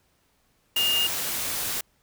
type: tone in noise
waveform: sine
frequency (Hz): 2831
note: F7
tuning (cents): +23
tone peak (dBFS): -21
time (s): 0.76-1.07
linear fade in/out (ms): 5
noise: white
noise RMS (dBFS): -29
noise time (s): 0.76-1.81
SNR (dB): +5
effects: pink hiss -67 dBFS RMS until 2.02 s